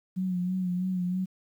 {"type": "tone with vibrato", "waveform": "sine", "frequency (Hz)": 182.5, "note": "F#3", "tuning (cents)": -24, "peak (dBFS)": -26, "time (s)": [0.16, 1.26], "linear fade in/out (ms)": 20, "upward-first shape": "sine", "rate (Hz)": 3.1, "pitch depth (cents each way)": 43, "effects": ["10-bit"]}